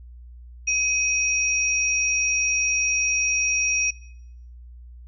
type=tone pair together; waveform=sine; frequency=2525 / 5695 Hz; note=D#7 / F8; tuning=+25 / +33 cents; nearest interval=octave + major second; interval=1408 cents; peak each=-21 / -23 dBFS; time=0.67-3.91 s; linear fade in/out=10 ms; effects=noise-tail reverb RT60 0.8 s tail -22 dB re dry + added 60 Hz sine -40 dBFS peak until 5.07 s